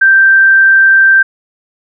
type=tone; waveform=sine; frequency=1568 Hz; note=G6; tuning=in tune; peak=-3 dBFS; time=0.01-1.23 s; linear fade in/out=10 ms; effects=none